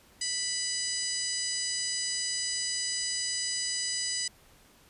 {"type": "harmonic tone with a mistuned harmonic", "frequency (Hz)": 987.8, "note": "B5", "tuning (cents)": 0, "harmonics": [2, 3, 4, 5, 6, 7, 8, 9], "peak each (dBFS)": [-40, -42, -43, -33, -39, -44, -35, -41], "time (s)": [0.21, 4.28], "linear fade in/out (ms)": 5, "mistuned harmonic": 6, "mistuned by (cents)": 52, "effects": ["pink hiss -59 dBFS RMS until 4.89 s", "resampled to 32000 Hz"]}